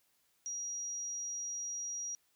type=tone; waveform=sine; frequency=5740 Hz; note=F8; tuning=47 cents sharp; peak=-37 dBFS; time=0.46-2.15 s; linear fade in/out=0 ms; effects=white hiss -74 dBFS RMS until 2.35 s